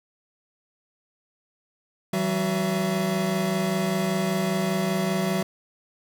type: tone cluster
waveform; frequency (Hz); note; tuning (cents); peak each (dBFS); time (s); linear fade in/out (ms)
square; 165.5 / 190.6 / 372.1 / 672; E3 / G3 / F#4 / E5; +7 / -48 / +10 / +33; -31 / -26 / -31 / -31; 2.13-5.43; 5
effects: none